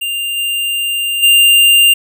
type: tone with level steps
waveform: square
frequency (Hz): 2794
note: F7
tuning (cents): 0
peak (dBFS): -17 / -15 / -6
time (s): 0.01-1.94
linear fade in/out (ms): 10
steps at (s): 0.36 / 1.22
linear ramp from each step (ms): 20
effects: none